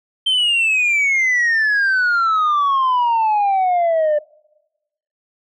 sine exponential sweep, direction down, 3136 to 589 Hz, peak -11 dBFS, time 0.26-4.19 s, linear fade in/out 10 ms, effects noise-tail reverb RT60 1.0 s tail -26 dB re dry + tanh soft clip ceiling -12 dBFS

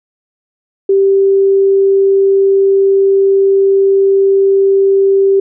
sine tone, 391.1 Hz, G4, 4 cents flat, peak -6 dBFS, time 0.89-5.4 s, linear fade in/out 5 ms, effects none

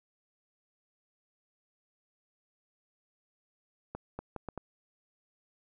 accelerating click train, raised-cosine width 1 ms, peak -24 dBFS, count 5, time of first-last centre 3.95-4.577 s, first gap 240 ms, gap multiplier 0.72, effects none

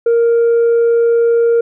sine tone with tanh clipping, 466.2 Hz, A#4, in tune, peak -9 dBFS, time 0.06-1.61 s, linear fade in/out 5 ms, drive 1 dB, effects none

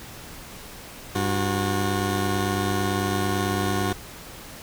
15% pulse tone pair together, 97.92 / 362.7 Hz, G2 / F#4, -1 / -34 cents, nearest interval octave + major seventh, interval 2267 cents, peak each -18 / -20 dBFS, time 1.15-3.93 s, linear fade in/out 5 ms, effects pink hiss -41 dBFS RMS until 4.62 s

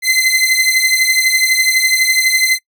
sawtooth beating tone pair, 2049 / 2061 Hz, C7 / C7, -37 / -27 cents, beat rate 12 Hz, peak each -10 dBFS, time 0.02-2.59 s, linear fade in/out 50 ms, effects noise-tail reverb RT60 0.1 s tail -25 dB re dry

